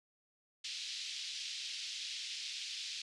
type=band-pass noise; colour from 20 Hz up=white; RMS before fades=-43 dBFS; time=0.64-3.02 s; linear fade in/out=5 ms; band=2700 to 5100 Hz; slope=24 dB/octave; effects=resampled to 24000 Hz